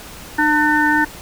harmonic tone, 300.6 Hz, D4, 40 cents sharp, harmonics 1 / 3 / 5 / 6, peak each -18 / -18 / -18 / -18 dBFS, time 0.38-1.05 s, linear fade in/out 10 ms, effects pink hiss -36 dBFS RMS until 1.21 s

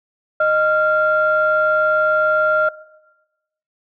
sine tone pair together, 619 / 1386.4 Hz, D#5 / F6, -9 / -13 cents, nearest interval octave + major second, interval 1396 cents, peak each -15 dBFS, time 0.4-2.69 s, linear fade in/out 5 ms, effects noise-tail reverb RT60 1.0 s tail -19 dB re dry + tanh soft clip ceiling -5 dBFS

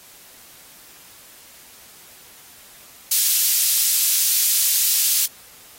white high-pass noise, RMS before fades -18 dBFS, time 3.11-5.26 s, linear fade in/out 5 ms, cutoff 4000 Hz, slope 12 dB/octave, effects white hiss -46 dBFS RMS until 5.78 s + AAC 48 kbps

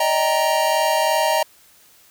square chord, Eb major seventh, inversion third, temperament equal with one note detuned, 587.3 / 630.2 / 784 / 932.3 Hz, D5 / Eb5 / G5 / Bb5, 0 / +22 / 0 / 0 cents, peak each -27 / -21 / -25 / -21 dBFS, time 0-1.43 s, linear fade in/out 5 ms, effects white hiss -52 dBFS RMS until 2.1 s

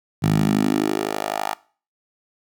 10% pulse tone with high-pass filter sweep, 51.91 Hz, G#1, in tune, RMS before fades -21 dBFS, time 0.22-1.55 s, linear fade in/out 20 ms, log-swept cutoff 130 to 880 Hz, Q 2.8, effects noise-tail reverb RT60 0.4 s tail -21 dB re dry

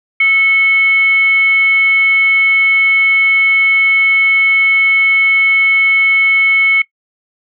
sine tone with frequency modulation, 2200 Hz, C#7, 14 cents flat, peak -7 dBFS, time 0.2-6.82 s, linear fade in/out 5 ms, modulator 892 Hz, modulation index 0.23, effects noise-tail reverb RT60 0.1 s tail -21 dB re dry

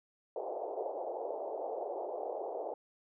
pink band-pass noise, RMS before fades -39 dBFS, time 0.36-2.74 s, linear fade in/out 2 ms, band 400 to 800 Hz, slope 48 dB/octave, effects none

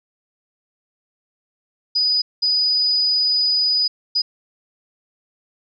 sine tone bursts at uneven times, 4961 Hz, D#8, 6 cents flat, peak -15 dBFS, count 3, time 1.95-2.22 / 2.42-3.88 / 4.15-4.22 s, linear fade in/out 10 ms, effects none

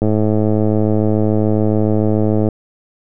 click train, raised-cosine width 2 ms, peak -3 dBFS, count 265, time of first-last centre 0.02-2.487 s, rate 107 Hz, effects none

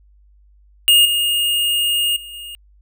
square tone with level steps, 2844 Hz, F7, 31 cents sharp, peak -9 / -16 / -33 / -31 dBFS, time 0.88-2.55 s, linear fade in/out 0 ms, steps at 1.05 / 2.16 / 2.33 s, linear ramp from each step 5 ms, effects added 50 Hz sine -48 dBFS peak until 2.81 s

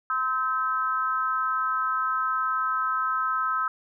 sine tone with amplitude modulation, 1291 Hz, E6, 37 cents flat, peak -19 dBFS, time 0.1-3.68 s, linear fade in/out 2 ms, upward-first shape sine, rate 261 Hz, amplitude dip 90%, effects none

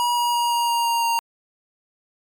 square tone with pitch steps, 962 / 956.5 / 951 / 945.5 / 940 / 934.6 / 929.2 Hz, B5 / A#5 / A#5 / A#5 / A#5 / A#5 / A#5, -46 / +44 / +34 / +24 / +14 / +4 / -6 cents, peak -19 dBFS, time 0-1.19 s, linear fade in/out 0 ms, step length 170 ms, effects MP3 96 kbps

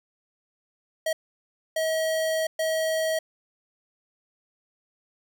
square tone bursts at uneven times, 639 Hz, D#5, 46 cents sharp, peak -24 dBFS, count 3, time 1.06-1.13 / 1.76-2.47 / 2.59-3.19 s, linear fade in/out 5 ms, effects none

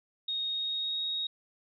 sine tone with pitch glide, 3729 to 3764 Hz, A#7 to A#7, 0 to +16 cents, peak -30 dBFS, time 0.28-1.27 s, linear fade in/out 5 ms, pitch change +16 cents, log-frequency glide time 0.49-1.01 s, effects none

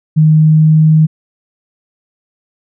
sine tone with pitch glide, 155.56 to 156.73 Hz, D#3 to D#3, 0 to +13 cents, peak -4 dBFS, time 0.16-1.07 s, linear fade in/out 20 ms, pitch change +13 cents, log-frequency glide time 0.32-0.93 s, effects none

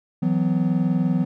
triangle chord, E suspended second, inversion none, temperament equal with one note detuned, 164.81 / 185 / 251 Hz, E3 / F#3 / B3, 0 / 0 / +28 cents, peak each -20 / -20 / -22 dBFS, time 0.22-1.25 s, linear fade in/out 10 ms, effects none

